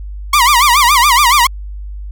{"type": "tone with vibrato", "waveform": "sawtooth", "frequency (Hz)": 1065, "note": "C6", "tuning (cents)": 30, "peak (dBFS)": -3, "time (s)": [0.33, 1.47], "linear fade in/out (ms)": 5, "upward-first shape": "sine", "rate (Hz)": 7.1, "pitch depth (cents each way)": 220, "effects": ["added 50 Hz sine -23 dBFS peak until 2.11 s"]}